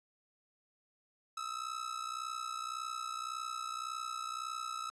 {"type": "ring-modulated tone", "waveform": "45% pulse", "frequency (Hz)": 1300, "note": "E6", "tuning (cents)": -24, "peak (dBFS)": -35, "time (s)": [1.37, 4.9], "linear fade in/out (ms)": 0, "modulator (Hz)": 30.9, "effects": ["resampled to 22050 Hz"]}